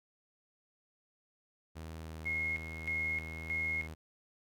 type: tone with vibrato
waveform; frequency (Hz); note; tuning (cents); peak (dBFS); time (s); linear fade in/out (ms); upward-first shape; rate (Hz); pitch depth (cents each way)
sawtooth; 79.8; D#2; +44; -39; 1.75-3.95; 20; sine; 1.3; 12
type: tone with tremolo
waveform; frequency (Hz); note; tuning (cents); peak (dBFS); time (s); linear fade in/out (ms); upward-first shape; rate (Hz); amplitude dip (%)
sine; 2158; C#7; -47; -32; 2.25-3.88; 20; square; 1.6; 75
effects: none